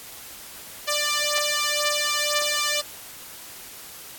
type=beating tone pair; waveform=5% pulse; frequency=591 / 593 Hz; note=D5 / D5; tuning=+11 / +17 cents; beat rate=2 Hz; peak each=-13 dBFS; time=0.87-2.82 s; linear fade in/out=20 ms; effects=white hiss -41 dBFS RMS until 4.18 s + AAC 64 kbps